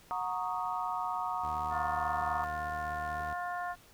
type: chord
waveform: sine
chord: D# minor seventh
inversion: first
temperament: equal with one note detuned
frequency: 732.3 / 932.3 / 1108.7 / 1244.5 Hz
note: F#5 / A#5 / C#6 / D#6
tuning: -18 / 0 / 0 / 0 cents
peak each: -37 / -36 / -39 / -38 dBFS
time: 0.11-2.44 s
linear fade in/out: 0 ms
type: tone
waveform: sawtooth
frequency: 76.2 Hz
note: D#2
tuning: 36 cents flat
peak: -39 dBFS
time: 1.43-3.34 s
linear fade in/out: 10 ms
type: harmonic tone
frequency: 354.3 Hz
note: F4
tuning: 25 cents sharp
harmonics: 2 / 3 / 4 / 5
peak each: -36 / -40 / -42 / -44 dBFS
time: 1.7-3.76 s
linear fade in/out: 50 ms
type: click train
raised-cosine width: 2 ms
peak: -38 dBFS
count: 4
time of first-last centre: 1.72-3.205 s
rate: 2.02 Hz
effects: pink hiss -59 dBFS RMS until 3.93 s